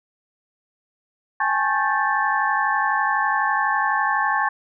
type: tone cluster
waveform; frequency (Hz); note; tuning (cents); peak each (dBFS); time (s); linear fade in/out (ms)
sine; 806 / 858 / 1092 / 1573 / 1756; G5 / A5 / C#6 / G6 / A6; +48 / -44 / -26 / +6 / -4; -26 / -24 / -23 / -27 / -24; 1.4-4.49; 5
effects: none